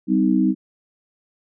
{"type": "tone cluster", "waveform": "sine", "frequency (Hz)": [194.4, 256.1, 313.8], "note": ["G3", "C4", "D#4"], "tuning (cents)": [-14, -37, 15], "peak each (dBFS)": -19, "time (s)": [0.07, 0.55], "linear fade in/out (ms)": 50, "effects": []}